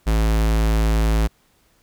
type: tone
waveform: square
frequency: 54.5 Hz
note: A1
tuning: 16 cents flat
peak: -16 dBFS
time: 0.06-1.28 s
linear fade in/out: 20 ms
effects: pink hiss -60 dBFS RMS until 1.82 s